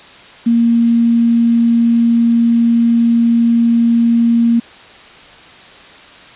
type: tone with quantisation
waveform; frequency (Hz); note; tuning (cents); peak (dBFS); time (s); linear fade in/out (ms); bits
sine; 233.1; A#3; 0; -8; 0.46-4.6; 10; 6
effects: white hiss -38 dBFS RMS until 6.35 s + resampled to 8000 Hz